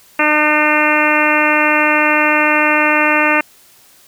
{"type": "harmonic tone", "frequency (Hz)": 302.2, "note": "D4", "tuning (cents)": 50, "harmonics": [1, 2, 3, 4, 5, 6, 7, 8, 9], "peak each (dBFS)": [-19, -19, -19, -19, -19, -19, -19, -19, -19], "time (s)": [0.19, 3.41], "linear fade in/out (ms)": 5, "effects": ["white hiss -47 dBFS RMS until 4.07 s"]}